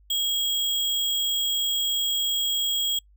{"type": "tone with sample-and-hold", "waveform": "sine", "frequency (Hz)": 3284, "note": "G#7", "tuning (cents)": -20, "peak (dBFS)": -22, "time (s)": [0.1, 2.99], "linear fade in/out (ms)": 5, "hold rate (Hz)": 11025, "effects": ["noise-tail reverb RT60 0.1 s tail -26 dB re dry", "added 50 Hz sine -53 dBFS peak until 3.16 s"]}